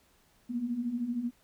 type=beating tone pair; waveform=sine; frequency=229.8 / 242.8 Hz; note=A#3 / B3; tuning=-25 / -29 cents; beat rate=13 Hz; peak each=-37 / -31 dBFS; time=0.49-1.31 s; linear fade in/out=20 ms; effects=pink hiss -66 dBFS RMS until 1.43 s